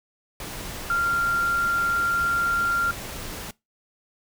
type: tone in noise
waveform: sine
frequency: 1387 Hz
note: F6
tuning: 12 cents flat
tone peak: -20 dBFS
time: 0.9-2.91 s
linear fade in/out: 2 ms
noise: pink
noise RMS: -35 dBFS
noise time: 0.4-3.51 s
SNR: +12 dB
effects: noise-tail reverb RT60 0.2 s tail -22 dB re dry